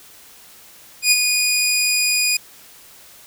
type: tone with ADSR envelope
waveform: 15% pulse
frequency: 2463 Hz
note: D#7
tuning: 18 cents flat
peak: -3 dBFS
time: 1.02-2.37 s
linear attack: 94 ms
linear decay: 34 ms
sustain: -6 dB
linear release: 5 ms
effects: white hiss -45 dBFS RMS until 3.26 s